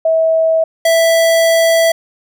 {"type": "tone pair in turn", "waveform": ["sine", "square"], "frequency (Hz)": [647, 659.5], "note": ["E5", "E5"], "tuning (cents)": [-32, 1], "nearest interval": "unison", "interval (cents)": 33, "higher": "second", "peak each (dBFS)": -9, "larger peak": "neither", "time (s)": [[0.05, 0.64], [0.85, 1.92]], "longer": "second", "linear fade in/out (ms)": 5, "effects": []}